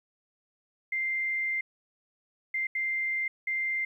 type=tone bursts at uneven times; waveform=sine; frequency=2093 Hz; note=C7; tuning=in tune; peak=-27 dBFS; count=4; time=0.92-1.61 / 2.54-2.67 / 2.75-3.28 / 3.47-3.85 s; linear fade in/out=5 ms; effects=11-bit